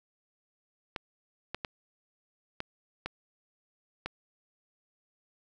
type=clicks; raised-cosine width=0.3 ms; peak=-18 dBFS; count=6; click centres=0.962 / 1.546 / 1.648 / 2.604 / 3.06 / 4.06 s; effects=none